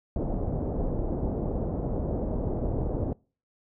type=low-pass noise; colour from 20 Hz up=pink; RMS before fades=-29 dBFS; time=0.16-3.13 s; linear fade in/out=2 ms; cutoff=640 Hz; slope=24 dB/octave; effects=noise-tail reverb RT60 0.4 s tail -26 dB re dry